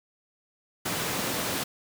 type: high-pass noise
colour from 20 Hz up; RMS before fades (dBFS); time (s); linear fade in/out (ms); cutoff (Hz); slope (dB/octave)
pink; -30; 0.85-1.64; 10; 160; 12
effects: none